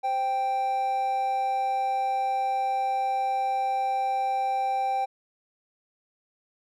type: tone pair together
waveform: triangle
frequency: 522.8 / 784 Hz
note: C5 / G5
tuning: -1 / 0 cents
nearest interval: perfect fifth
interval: 701 cents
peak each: -34 / -22 dBFS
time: 0.03-5.06 s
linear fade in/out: 20 ms
effects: none